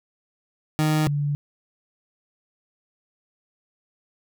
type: tone pair in turn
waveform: 30% pulse / sine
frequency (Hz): 154.3 / 144.94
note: D#3 / D3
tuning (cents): -14 / -22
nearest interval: minor second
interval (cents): 108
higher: first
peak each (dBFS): -16 / -21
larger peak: first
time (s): 0.79-1.07 / 1.07-1.35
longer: neither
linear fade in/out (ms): 0
effects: none